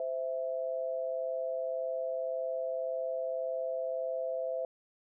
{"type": "tone pair together", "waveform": "sine", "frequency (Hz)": [517.5, 659.3], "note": ["C5", "E5"], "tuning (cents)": [-19, 0], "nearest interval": "major third", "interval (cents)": 419, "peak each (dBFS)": [-34, -35], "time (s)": [0, 4.65], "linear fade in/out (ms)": 2, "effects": []}